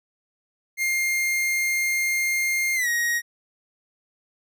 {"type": "tone with pitch glide", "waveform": "45% pulse", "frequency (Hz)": [2118, 1886.9], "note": ["C7", "A#6"], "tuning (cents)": [21, 21], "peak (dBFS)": -21, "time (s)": [0.77, 3.22], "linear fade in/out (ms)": 50, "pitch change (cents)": -200, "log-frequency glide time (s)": [2.75, 2.88], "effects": []}